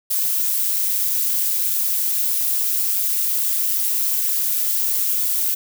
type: noise with amplitude modulation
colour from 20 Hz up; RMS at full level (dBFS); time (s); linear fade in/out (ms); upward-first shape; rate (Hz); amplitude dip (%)
violet; -17; 0.1-5.55; 10; sine; 199; 70
effects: none